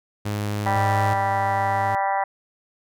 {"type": "tone", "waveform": "sawtooth", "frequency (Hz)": 103.83, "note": "G#2", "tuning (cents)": 0, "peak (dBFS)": -20, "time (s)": [0.25, 1.14], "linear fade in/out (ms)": 10}
{"type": "harmonic tone", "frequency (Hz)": 196, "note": "G3", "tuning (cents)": 0, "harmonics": [3, 4, 5, 6, 7, 8, 9, 10], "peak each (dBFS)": [-30, -22, -26, -35, -36, -37, -37, -32], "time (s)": [0.66, 2.24], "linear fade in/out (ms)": 5}
{"type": "tone with vibrato", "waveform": "40% pulse", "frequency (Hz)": 103.83, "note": "G#2", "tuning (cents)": 0, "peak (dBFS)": -28, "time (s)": [0.76, 1.95], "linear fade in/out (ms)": 0, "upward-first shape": "square", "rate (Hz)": 14, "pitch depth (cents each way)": 17}
{"effects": []}